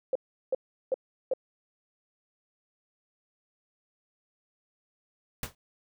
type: tone bursts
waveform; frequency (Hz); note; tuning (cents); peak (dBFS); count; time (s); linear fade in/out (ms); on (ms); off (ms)
sine; 523.3; C5; 0; -23; 4; 0.13-1.336; 2; 24; 370
type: noise with exponential decay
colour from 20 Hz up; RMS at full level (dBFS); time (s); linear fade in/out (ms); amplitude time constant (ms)
pink; -30; 5.43-5.55; 2; 24
effects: none